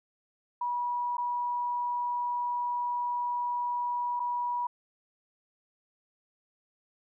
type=tone with dropouts; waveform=sine; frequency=970 Hz; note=B5; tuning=31 cents flat; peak=-28 dBFS; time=0.61-4.67 s; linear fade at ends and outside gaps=5 ms; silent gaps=1.17-1.18 / 4.196-4.2 s; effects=none